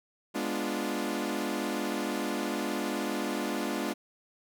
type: chord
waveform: sawtooth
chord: G# diminished seventh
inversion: none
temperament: equal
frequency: 207.7 / 246.9 / 293.7 / 349.2 Hz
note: G#3 / B3 / D4 / F4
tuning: 0 / 0 / 0 / 0 cents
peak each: -32 / -32 / -31 / -32 dBFS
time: 0.34-3.94 s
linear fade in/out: 20 ms
effects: none